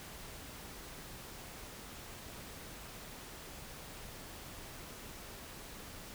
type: silence
effects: pink hiss -49 dBFS RMS until 6.14 s